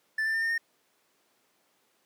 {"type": "tone with pitch steps", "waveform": "triangle", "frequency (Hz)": [1760, 1779.4, 1799.1, 1818.9, 1839], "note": ["A6", "A6", "A6", "A#6", "A#6"], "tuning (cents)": [0, 19, 38, -43, -24], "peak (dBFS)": -24, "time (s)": [0.18, 0.58], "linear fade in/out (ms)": 5, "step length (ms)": 80, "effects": ["pink hiss -69 dBFS RMS until 2.05 s", "high-pass 300 Hz 12 dB/octave"]}